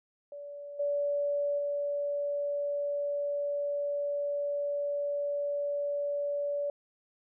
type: tone with level steps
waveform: sine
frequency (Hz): 575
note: D5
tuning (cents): -37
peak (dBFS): -40 / -27 / -29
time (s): 0.32-6.7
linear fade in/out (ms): 2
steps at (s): 0.79 / 1.58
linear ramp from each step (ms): 10
effects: none